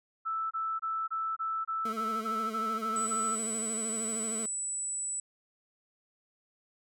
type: tone bursts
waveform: sine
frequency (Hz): 1318.5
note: E6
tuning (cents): 0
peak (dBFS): -30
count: 11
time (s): 0.25-3.36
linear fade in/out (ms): 20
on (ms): 260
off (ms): 25
type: tone with vibrato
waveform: 25% pulse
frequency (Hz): 221.9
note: A3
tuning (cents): +15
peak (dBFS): -33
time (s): 1.85-4.46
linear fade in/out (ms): 5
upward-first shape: sine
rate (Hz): 13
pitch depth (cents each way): 55
type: tone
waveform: sine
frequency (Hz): 7930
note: B8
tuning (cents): +6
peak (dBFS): -32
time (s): 2.96-5.2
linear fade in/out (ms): 2
effects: none